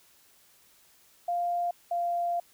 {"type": "tone pair in turn", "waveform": "sine", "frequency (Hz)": [698.5, 693.7], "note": ["F5", "F5"], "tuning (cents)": [0, -12], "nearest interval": "unison", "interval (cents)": 12, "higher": "first", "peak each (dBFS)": -26, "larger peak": "neither", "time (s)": [[1.28, 1.71], [1.91, 2.4]], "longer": "second", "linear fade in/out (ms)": 5, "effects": ["white hiss -61 dBFS RMS until 2.53 s"]}